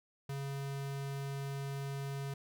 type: tone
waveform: square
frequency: 138.59 Hz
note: C#3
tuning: in tune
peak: -38 dBFS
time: 0.29-2.34 s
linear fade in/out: 5 ms
effects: none